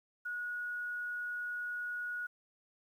sine tone with quantisation, 1455 Hz, F#6, 29 cents flat, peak -36 dBFS, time 0.25-2.27 s, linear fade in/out 10 ms, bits 11, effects none

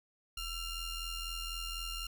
sawtooth ring-modulated tone, 1388 Hz, F6, 11 cents flat, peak -31 dBFS, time 0.37-2.07 s, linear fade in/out 5 ms, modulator 1430 Hz, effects none

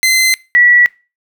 sawtooth / sine tone pair in turn, 2062 / 1944 Hz, C7 / B6, -26 / -28 cents, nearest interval minor second, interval 102 cents, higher first, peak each -5 dBFS, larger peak neither, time 0.03-0.34 / 0.55-0.86 s, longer neither, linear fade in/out 0 ms, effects noise-tail reverb RT60 0.3 s tail -22 dB re dry

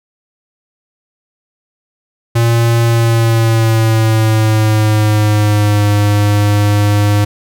square tone with pitch glide, 116.54 to 103.23 Hz, A#2 to G#2, 0 to -10 cents, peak -9 dBFS, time 2.35-7.25 s, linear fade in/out 10 ms, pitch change -210 cents, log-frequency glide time 2.84-5.87 s, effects none

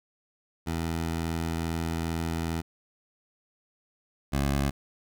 15% pulse tone pair in turn, 82.41 / 69.82 Hz, E2 / C#2, 0 / +13 cents, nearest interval minor third, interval 287 cents, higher first, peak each -22 / -18 dBFS, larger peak second, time 0.66-2.62 / 4.32-4.71 s, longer first, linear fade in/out 20 ms, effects none

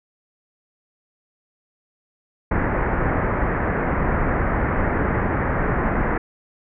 pink low-pass noise, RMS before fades -21 dBFS, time 2.51-6.18 s, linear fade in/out 5 ms, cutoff 2000 Hz, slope 48 dB/octave, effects none

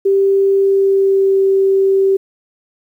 sine tone with pitch glide, 392 to 387.9 Hz, G4 to G4, 0 to -18 cents, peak -9 dBFS, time 0.05-2.17 s, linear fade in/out 10 ms, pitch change -18 cents, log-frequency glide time 0.63-1.4 s, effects 8-bit

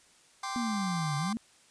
sawtooth chord, G suspended fourth, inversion none, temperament just, 784 / 1045.3 / 1176 Hz, G5 / C6 / D6, 0 / -2 / +2 cents, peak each -34 dBFS, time 0.43-1.33 s, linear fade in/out 5 ms
sine exponential two-way sweep, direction down then up, 246.9 to 140.8 to 239.7 Hz, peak -30 dBFS, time 0.56-1.37 s, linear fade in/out 0 ms, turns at 1.17 s
effects white hiss -61 dBFS RMS until 1.7 s + resampled to 22050 Hz

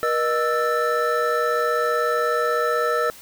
triangle tone cluster, 478.8 / 615 / 1318 / 1770 Hz, A#4 / D#5 / E6 / A6, +46 / -20 / -1 / +10 cents, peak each -21 / -24 / -21 / -27 dBFS, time 0.03-3.1 s, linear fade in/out 0 ms, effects white hiss -44 dBFS RMS until 3.21 s

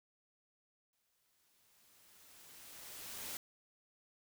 white noise with exponential growth, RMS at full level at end -43 dBFS, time 0.93-3.37 s, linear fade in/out 1 ms, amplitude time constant 530 ms, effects none

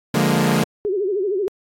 sawtooth chord, Bb dominant seventh, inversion first, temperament equal with one note detuned, 146.83 / 176.54 / 207.7 / 233.1 Hz, D3 / F3 / Ab3 / Bb3, 0 / +19 / 0 / 0 cents, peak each -17 dBFS, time 0.14-0.64 s, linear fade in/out 5 ms
sine tone with vibrato, 392.4 Hz, G4, 2 cents sharp, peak -18 dBFS, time 0.85-1.48 s, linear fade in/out 0 ms, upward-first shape sine, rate 13 Hz, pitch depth 140 cents each way
effects AAC 48 kbps

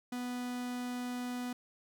45% pulse tone, 246.9 Hz, B3, in tune, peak -36 dBFS, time 0.12-1.53 s, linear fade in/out 5 ms, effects none

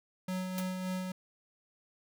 square tone with tremolo, 185 Hz, F#3, in tune, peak -33 dBFS, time 0.28-1.12 s, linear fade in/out 5 ms, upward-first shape sine, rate 3.5 Hz, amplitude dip 35%
white noise with exponential decay, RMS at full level -35 dBFS, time 0.58-0.67 s, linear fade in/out 2 ms, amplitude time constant 18 ms
effects none

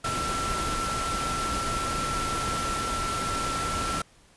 sine tone in noise, 1344 Hz, E6, 33 cents sharp, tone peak -29 dBFS, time 0.04-4.02 s, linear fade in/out 5 ms, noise pink, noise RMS -31 dBFS, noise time 0.04-4.02 s, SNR -1 dB, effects pink hiss -58 dBFS RMS until 4.36 s + resampled to 24000 Hz

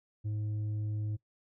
sine tone with tanh clipping, 106 Hz, G#2, 36 cents sharp, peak -33 dBFS, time 0.24-1.17 s, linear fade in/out 20 ms, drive 5 dB, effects noise-tail reverb RT60 0.1 s tail -20 dB re dry

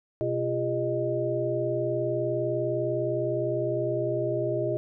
sine tone cluster, 125.3 / 346.1 / 405.9 / 617 Hz, B2 / F4 / G#4 / D#5, +25 / -16 / -40 / -15 cents, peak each -32 / -30 / -31 / -29 dBFS, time 0.21-4.77 s, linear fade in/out 0 ms, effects none

